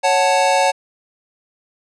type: chord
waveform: square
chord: F# minor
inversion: second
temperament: equal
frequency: 554.4 / 740 / 880 Hz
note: C#5 / F#5 / A5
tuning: 0 / 0 / 0 cents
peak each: -18 dBFS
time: 0.03-0.72 s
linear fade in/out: 20 ms
effects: resampled to 22050 Hz